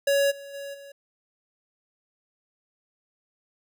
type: tone with level steps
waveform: square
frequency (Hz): 560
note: C#5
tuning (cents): +18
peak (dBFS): -20 / -40 / -35 / -43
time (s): 0.07-0.92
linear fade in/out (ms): 5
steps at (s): 0.3 / 0.53 / 0.73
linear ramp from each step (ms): 20
effects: none